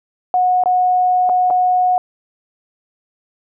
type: tone with dropouts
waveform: sine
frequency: 730 Hz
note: F#5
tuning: 24 cents flat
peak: -11 dBFS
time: 0.34-1.98 s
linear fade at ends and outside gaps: 1 ms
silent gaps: 0.637-0.658 / 1.292-1.296 / 1.502-1.507 s
effects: none